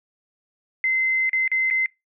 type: tone with dropouts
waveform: sine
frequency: 2064 Hz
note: C7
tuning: 24 cents flat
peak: -18 dBFS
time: 0.84-1.86 s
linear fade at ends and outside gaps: 1 ms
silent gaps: 1.294-1.331 / 1.478-1.516 / 1.702-1.709 s
effects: noise-tail reverb RT60 0.2 s tail -25 dB re dry